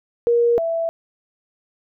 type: tone pair in turn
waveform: sine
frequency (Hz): 472.5 / 662.7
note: A#4 / E5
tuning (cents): +23 / +9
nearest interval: tritone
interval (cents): 586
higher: second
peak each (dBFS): -13 / -19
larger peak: first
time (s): 0.27-0.58 / 0.58-0.89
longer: neither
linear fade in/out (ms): 0
effects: none